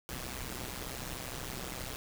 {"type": "noise with amplitude modulation", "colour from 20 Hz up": "pink", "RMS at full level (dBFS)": -37, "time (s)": [0.09, 1.96], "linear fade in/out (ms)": 0, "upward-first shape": "sine", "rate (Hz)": 127, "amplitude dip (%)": 85, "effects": []}